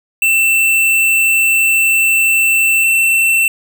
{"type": "tone pair in turn", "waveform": "square", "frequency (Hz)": [2677, 2687], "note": ["E7", "E7"], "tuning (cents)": [26, 33], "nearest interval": "unison", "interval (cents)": 7, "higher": "second", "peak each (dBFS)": -10, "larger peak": "neither", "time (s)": [[0.22, 2.84], [2.84, 3.48]], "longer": "first", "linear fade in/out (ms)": 2, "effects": []}